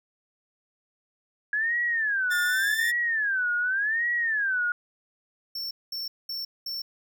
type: tone with vibrato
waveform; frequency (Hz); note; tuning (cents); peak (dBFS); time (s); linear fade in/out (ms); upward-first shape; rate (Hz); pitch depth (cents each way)
sine; 1661.2; G#6; 0; -23; 1.53-4.72; 2; sine; 0.87; 250
type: tone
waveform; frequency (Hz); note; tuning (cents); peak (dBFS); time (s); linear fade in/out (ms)
sawtooth; 1772; A6; +12; -24; 2.3-2.92; 20
type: tone bursts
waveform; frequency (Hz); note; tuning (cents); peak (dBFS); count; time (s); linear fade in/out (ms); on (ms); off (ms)
square; 5420; E8; +47; -31; 4; 5.55-6.82; 5; 160; 210
effects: none